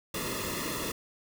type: noise with comb filter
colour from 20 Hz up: pink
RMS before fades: -34 dBFS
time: 0.14-0.92 s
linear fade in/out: 5 ms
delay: 1.3 ms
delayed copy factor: -0.9
effects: none